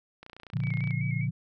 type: click train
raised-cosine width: 0.3 ms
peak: -29 dBFS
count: 21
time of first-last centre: 0.23-0.908 s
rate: 29.5 Hz
type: chord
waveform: sine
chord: Bb major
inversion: none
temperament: equal with one note detuned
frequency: 116.54 / 143.15 / 174.61 Hz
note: Bb2 / D3 / F3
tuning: 0 / -44 / 0 cents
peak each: -30 / -30 / -33 dBFS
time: 0.53-1.31 s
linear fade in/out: 10 ms
type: tone with vibrato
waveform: sine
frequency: 2217 Hz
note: C#7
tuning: in tune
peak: -37 dBFS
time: 0.61-1.28 s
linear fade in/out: 50 ms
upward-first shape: square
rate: 5 Hz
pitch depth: 48 cents each way
effects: none